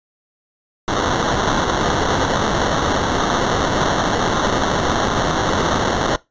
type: noise with sample-and-hold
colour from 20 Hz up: violet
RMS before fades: -18 dBFS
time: 0.88-6.16 s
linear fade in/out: 0 ms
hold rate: 2450 Hz
effects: noise-tail reverb RT60 0.2 s tail -21 dB re dry + resampled to 16000 Hz